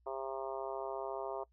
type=harmonic tone; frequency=134.1 Hz; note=C3; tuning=43 cents sharp; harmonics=3 / 4 / 5 / 6 / 7 / 8 / 9; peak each=-43 / -45 / -42 / -49 / -45 / -49 / -52 dBFS; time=0.06-1.44 s; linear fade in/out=10 ms; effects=noise-tail reverb RT60 0.1 s tail -23 dB re dry + added 60 Hz sine -67 dBFS peak until 1.52 s